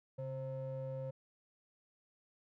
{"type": "ring-modulated tone", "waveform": "triangle", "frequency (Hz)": 196.8, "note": "G3", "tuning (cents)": 7, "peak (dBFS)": -34, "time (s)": [0.18, 1.11], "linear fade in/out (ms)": 10, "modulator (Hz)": 332, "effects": []}